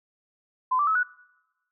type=tone with pitch steps; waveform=sine; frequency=1020 / 1168 / 1293 / 1472 Hz; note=C6 / D6 / E6 / F#6; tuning=-44 / -10 / -34 / -9 cents; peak=-20 dBFS; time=0.71-1.034 s; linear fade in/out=10 ms; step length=81 ms; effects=noise-tail reverb RT60 1.0 s tail -23 dB re dry